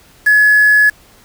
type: tone with quantisation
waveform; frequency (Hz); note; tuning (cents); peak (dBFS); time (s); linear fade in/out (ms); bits
sine; 1700; G#6; +40; -6; 0.26-0.9; 10; 4
effects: pink hiss -46 dBFS RMS until 1.24 s